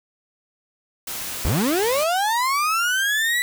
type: noise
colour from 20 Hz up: white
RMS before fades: -30 dBFS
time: 1.07-2.04 s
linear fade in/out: 5 ms
type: linear sweep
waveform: 35% pulse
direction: up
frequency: 50.4 to 1981 Hz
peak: -17 dBFS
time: 1.45-3.42 s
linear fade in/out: 0 ms
effects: none